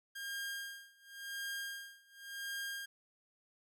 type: tone with tremolo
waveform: sawtooth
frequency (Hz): 1612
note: G6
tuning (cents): +48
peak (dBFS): -35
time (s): 0.15-2.86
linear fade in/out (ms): 10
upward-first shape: sine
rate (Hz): 0.92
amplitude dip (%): 95
effects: none